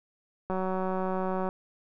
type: click train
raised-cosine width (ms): 1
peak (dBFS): -18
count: 186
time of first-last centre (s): 0.5-1.489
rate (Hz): 187
effects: none

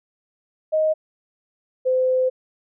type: tone pair in turn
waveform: sine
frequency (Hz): 625 / 513.5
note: D#5 / C5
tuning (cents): +8 / -33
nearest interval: minor third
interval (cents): 341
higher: first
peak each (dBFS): -16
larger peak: neither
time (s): 0.72-0.94 / 1.85-2.3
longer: second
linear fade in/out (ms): 20
effects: none

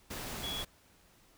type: tone in noise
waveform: sine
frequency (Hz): 3357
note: G#7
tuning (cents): +18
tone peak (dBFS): -37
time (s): 0.43-0.63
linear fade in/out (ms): 10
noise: pink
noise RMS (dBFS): -41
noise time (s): 0.1-0.65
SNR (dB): +1
effects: pink hiss -64 dBFS RMS until 1.37 s

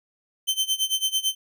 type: tone with tremolo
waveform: sawtooth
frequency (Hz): 3092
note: G7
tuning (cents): -24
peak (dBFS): -16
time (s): 0.47-1.35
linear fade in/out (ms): 20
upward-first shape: sine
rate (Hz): 9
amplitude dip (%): 90
effects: none

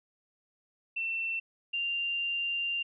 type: tone pair in turn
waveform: sine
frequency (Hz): 2690 / 2785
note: E7 / F7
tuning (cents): +34 / -5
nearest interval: minor second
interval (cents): 61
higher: second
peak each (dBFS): -30 / -29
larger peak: second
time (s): 0.96-1.4 / 1.73-2.83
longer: second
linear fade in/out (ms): 10
effects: none

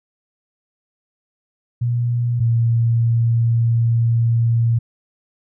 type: tone pair in turn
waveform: sine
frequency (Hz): 120 / 116.18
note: B2 / A#2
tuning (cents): -49 / -5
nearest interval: minor second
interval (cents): 56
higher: first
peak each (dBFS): -16 / -13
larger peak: second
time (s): 1.81-2.4 / 2.4-4.79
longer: second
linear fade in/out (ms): 10
effects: none

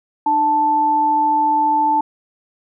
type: tone pair together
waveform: sine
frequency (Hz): 302.4 / 880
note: D#4 / A5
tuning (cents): -49 / 0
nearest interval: octave + tritone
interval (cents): 1849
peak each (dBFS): -24 / -13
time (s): 0.26-2.01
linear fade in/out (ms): 5
effects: none

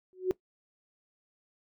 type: tone with exponential growth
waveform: sine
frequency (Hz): 370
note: F#4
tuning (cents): 0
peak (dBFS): -20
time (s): 0.13-0.31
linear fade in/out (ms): 0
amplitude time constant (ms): 39
effects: noise-tail reverb RT60 0.1 s tail -18 dB re dry

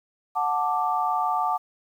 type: chord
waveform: sine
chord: D major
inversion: first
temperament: just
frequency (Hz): 734.2 / 881 / 1174.7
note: F#5 / A5 / D6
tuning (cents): -14 / +2 / 0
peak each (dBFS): -26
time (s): 0.35-1.58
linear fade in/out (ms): 20
effects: 9-bit

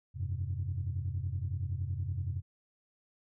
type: chord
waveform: sine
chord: F suspended second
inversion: none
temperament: equal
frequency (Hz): 87.31 / 98 / 130.81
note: F2 / G2 / C3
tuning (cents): 0 / 0 / 0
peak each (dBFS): -35 / -35 / -38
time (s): 0.14-2.42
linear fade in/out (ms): 50
effects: tanh soft clip ceiling -25 dBFS

